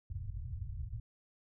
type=low-pass noise; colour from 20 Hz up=white; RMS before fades=-41 dBFS; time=0.1-1 s; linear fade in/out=2 ms; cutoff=120 Hz; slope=48 dB/octave; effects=none